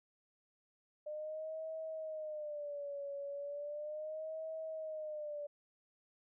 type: tone with vibrato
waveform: sine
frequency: 600 Hz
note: D5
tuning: 37 cents sharp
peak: -40 dBFS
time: 1.06-5.47 s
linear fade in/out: 10 ms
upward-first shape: sine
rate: 0.36 Hz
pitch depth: 110 cents each way
effects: none